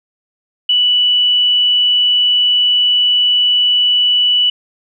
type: tone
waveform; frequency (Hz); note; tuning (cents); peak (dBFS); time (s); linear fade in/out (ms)
sine; 2960; F#7; 0; -9; 0.69-4.5; 5
effects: none